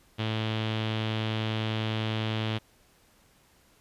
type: tone with low-pass filter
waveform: sawtooth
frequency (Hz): 110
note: A2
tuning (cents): 0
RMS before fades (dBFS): -30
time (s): 0.18-2.59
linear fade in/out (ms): 20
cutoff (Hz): 3300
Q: 4.1
effects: pink hiss -62 dBFS RMS until 3.8 s + resampled to 32000 Hz